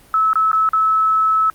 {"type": "tone with dropouts", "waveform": "sine", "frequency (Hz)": 1300, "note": "E6", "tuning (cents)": -24, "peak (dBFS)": -12, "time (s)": [0.14, 1.5], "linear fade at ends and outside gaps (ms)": 1, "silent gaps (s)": [[0.332, 0.356], [0.516, 0.53], [0.69, 0.733]], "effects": ["pink hiss -48 dBFS RMS until 1.54 s", "Opus 32 kbps"]}